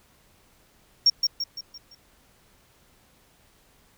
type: tone with echo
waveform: triangle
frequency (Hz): 5540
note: F8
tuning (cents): -15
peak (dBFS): -10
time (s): 1.06-1.1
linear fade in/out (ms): 5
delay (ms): 170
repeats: 5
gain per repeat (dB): -7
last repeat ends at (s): 1.95
effects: tanh soft clip ceiling -12 dBFS + pink hiss -60 dBFS RMS until 3.97 s